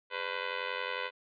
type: tone with amplitude modulation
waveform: 10% pulse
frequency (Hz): 502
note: B4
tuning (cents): +28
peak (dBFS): -21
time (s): 0.1-1.11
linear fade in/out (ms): 50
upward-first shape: sine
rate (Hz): 91.2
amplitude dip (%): 90
effects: resampled to 11025 Hz